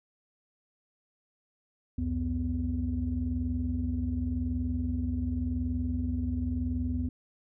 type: tone cluster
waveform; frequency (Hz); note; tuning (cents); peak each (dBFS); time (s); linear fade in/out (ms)
sine; 67.3 / 88.2 / 249.5; C2 / F2 / B3; +49 / +18 / +18; -32 / -32 / -31; 1.98-7.09; 5
effects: tanh soft clip ceiling -20 dBFS